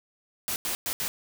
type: noise bursts at uneven times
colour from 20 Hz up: white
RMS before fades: -30 dBFS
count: 4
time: 0.48-0.56 / 0.65-0.75 / 0.86-0.93 / 1-1.08 s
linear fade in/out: 0 ms
effects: none